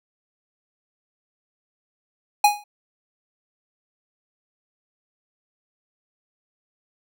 square tone with exponential decay, 828 Hz, G#5, 5 cents flat, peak -10 dBFS, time 2.44-2.64 s, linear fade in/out 5 ms, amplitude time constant 43 ms, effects none

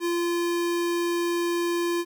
square tone, 344.6 Hz, F4, 23 cents flat, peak -24 dBFS, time 0-2.05 s, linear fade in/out 50 ms, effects 10-bit

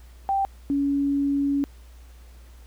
sine tone pair in turn, 784 / 281.1 Hz, G5 / C#4, 0 / +24 cents, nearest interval octave + tritone, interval 1776 cents, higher first, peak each -20 dBFS, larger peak neither, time 0.29-0.45 / 0.7-1.64 s, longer second, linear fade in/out 0 ms, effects added 60 Hz sine -44 dBFS peak until 2.66 s + pink hiss -57 dBFS RMS until 2.66 s

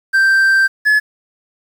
triangle tone pair in turn, 1568 / 1709.2 Hz, G6 / G#6, 0 / +49 cents, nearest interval minor second, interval 149 cents, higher second, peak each -7 dBFS, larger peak neither, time 0.13-0.68 / 0.85-1 s, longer first, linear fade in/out 20 ms, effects 7-bit

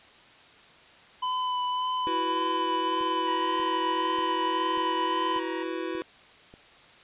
square tone with vibrato, 1003 Hz, B5, 26 cents sharp, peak -27 dBFS, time 1.22-5.4 s, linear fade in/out 10 ms, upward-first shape sine, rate 1.8 Hz, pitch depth 16 cents each way
square chord, E suspended second, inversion none, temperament just, 329.6 / 370.8 / 494.4 Hz, E4 / F#4 / B4, 0 / +4 / +2 cents, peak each -34 / -35 / -38 dBFS, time 2.07-6.02 s, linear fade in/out 0 ms
click train, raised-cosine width 2 ms, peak -35 dBFS, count 7, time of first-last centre 3.01-6.539 s, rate 1.7 Hz
25% pulse tone, 946 Hz, A#5, 25 cents sharp, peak -33 dBFS, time 3.27-5.63 s, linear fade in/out 2 ms
effects white hiss -53 dBFS RMS until 7.03 s + resampled to 8000 Hz

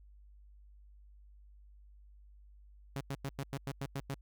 sawtooth tone bursts, 137.8 Hz, C#3, 10 cents flat, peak -32 dBFS, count 9, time 2.96-4.142 s, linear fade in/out 0 ms, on 46 ms, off 96 ms, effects added 50 Hz sine -55 dBFS peak until 4.21 s

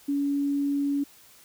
sine tone, 282.9 Hz, C#4, 35 cents sharp, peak -23 dBFS, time 0.08-1.04 s, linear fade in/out 10 ms, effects white hiss -54 dBFS RMS until 1.44 s

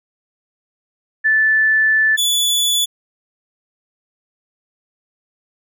sine / sawtooth tone pair in turn, 1752 / 3448 Hz, A6 / A7, -8 / -36 cents, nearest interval octave, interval 1172 cents, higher second, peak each -11 dBFS, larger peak neither, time 1.24-2.17 / 2.17-2.86 s, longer first, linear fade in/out 20 ms, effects none

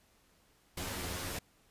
pink noise with comb filter, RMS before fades -39 dBFS, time 0.77-1.39 s, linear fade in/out 5 ms, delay 11 ms, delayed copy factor +0.75, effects pink hiss -68 dBFS RMS until 1.7 s + resampled to 32000 Hz

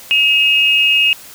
sine tone pair together, 2555 / 2837 Hz, D#7 / F7, +45 / +27 cents, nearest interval major second, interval 182 cents, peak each -12 dBFS, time 0.11-1.13 s, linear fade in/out 0 ms, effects white hiss -37 dBFS RMS until 1.34 s

